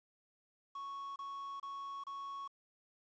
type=tone bursts; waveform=triangle; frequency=1108.7 Hz; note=C#6; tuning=in tune; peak=-40 dBFS; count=4; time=0.75-2.477 s; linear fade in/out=5 ms; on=410 ms; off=29 ms; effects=resampled to 16000 Hz + 11-bit